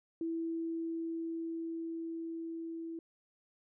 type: tone with level ramp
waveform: sine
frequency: 329.6 Hz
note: E4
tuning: in tune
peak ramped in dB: -33 to -39 dBFS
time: 0.21-2.99 s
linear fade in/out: 2 ms
effects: none